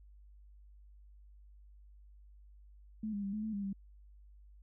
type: tone with pitch steps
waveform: sine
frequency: 216.5 / 202.6 / 197.3 / 213.1 / 218.6 / 201.1 / 196.2 Hz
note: A3 / G#3 / G3 / G#3 / A3 / G3 / G3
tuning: -28 / -43 / +11 / +45 / -11 / +44 / +2 cents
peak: -35 dBFS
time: 3.03-3.73 s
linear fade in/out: 5 ms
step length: 100 ms
effects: added 50 Hz sine -55 dBFS peak until 4.62 s